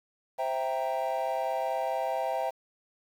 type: chord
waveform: triangle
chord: C dominant seventh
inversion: none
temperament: equal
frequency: 523.3 / 659.3 / 784 / 932.3 Hz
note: C5 / E5 / G5 / Bb5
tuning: 0 / 0 / 0 / 0 cents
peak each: -32 / -30 / -30 / -34 dBFS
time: 0.38-2.51 s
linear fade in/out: 20 ms
effects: tanh soft clip ceiling -17 dBFS + 9-bit